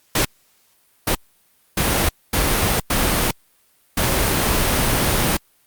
pink noise bursts at uneven times, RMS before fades -18 dBFS, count 6, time 0.15-0.25 / 1.07-1.15 / 1.77-2.09 / 2.33-2.8 / 2.9-3.31 / 3.97-5.37 s, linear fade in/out 5 ms, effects white hiss -59 dBFS RMS until 5.66 s + Opus 48 kbps

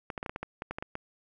clicks, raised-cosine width 0.5 ms, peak -20 dBFS, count 12, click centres 0.102 / 0.178 / 0.229 / 0.262 / 0.295 / 0.361 / 0.43 / 0.621 / 0.71 / 0.785 / 0.825 / 0.954 s, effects none

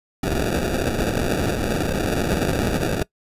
white noise with sample-and-hold, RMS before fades -22 dBFS, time 0.23-3.03 s, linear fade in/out 5 ms, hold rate 1050 Hz, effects noise-tail reverb RT60 0.1 s tail -22 dB re dry + resampled to 32000 Hz

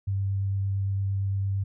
sine tone with vibrato, 98 Hz, G2, in tune, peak -24 dBFS, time 0.07-1.64 s, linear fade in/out 10 ms, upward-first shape sine, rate 8.8 Hz, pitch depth 9 cents each way, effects none

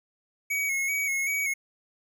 square tone with vibrato, 2217 Hz, C#7, in tune, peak -26 dBFS, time 0.5-1.54 s, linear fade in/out 10 ms, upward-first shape square, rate 2.6 Hz, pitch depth 35 cents each way, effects none

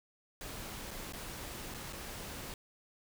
pink noise with dropouts, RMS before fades -44 dBFS, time 0.41-2.54 s, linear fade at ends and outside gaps 1 ms, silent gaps 0.908-0.912 / 1.124-1.134 / 1.741-1.745 / 1.926-1.931 s, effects none

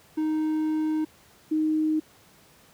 triangle / sine tone pair in turn, 311.1 / 311.1 Hz, D#4 / D#4, 0 / 0 cents, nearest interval unison, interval 0 cents, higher neither, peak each -21 dBFS, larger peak neither, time 0.17-1.05 / 1.51-2 s, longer first, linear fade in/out 10 ms, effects pink hiss -56 dBFS RMS until 2.73 s + high-pass 80 Hz 12 dB/octave

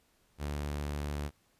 sawtooth tone, 73 Hz, D2, 10 cents flat, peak -30 dBFS, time 0.38-1.31 s, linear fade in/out 50 ms, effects pink hiss -70 dBFS RMS until 1.59 s + resampled to 32000 Hz

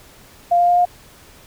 sine tone with pitch steps, 697 / 701.4 / 705.9 / 710.4 Hz, F5 / F5 / F5 / F5, -4 / +7 / +18 / +29 cents, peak -11 dBFS, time 0.51-0.854 s, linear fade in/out 10 ms, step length 86 ms, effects pink hiss -46 dBFS RMS until 1.46 s

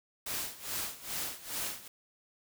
white noise with tremolo, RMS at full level -35 dBFS, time 0.26-1.88 s, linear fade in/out 5 ms, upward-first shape sine, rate 2.4 Hz, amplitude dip 85%, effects none

